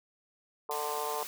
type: harmonic tone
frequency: 148.8 Hz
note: D3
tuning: 23 cents sharp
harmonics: 3 / 4 / 5 / 6 / 7 / 8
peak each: -38 / -42 / -40 / -38 / -38 / -46 dBFS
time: 0.69-1.23 s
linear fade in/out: 2 ms
type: high-pass noise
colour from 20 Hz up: white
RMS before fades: -41 dBFS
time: 0.71-1.27 s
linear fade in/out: 0 ms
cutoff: 320 Hz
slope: 12 dB/octave
effects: none